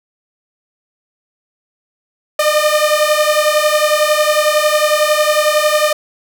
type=beating tone pair; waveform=sawtooth; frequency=600 / 611 Hz; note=D5 / D#5; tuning=+37 / -32 cents; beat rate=11 Hz; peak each=-10 dBFS; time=2.39-5.93 s; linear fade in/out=5 ms; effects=none